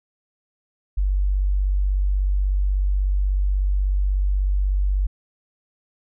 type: tone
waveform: sine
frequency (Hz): 48.19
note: G1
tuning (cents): -29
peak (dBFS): -17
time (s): 0.97-5.07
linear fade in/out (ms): 10
effects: none